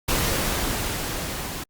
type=noise with level ramp; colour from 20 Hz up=pink; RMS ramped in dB=-22 to -32 dBFS; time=0.08-1.64 s; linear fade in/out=10 ms; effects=Opus 48 kbps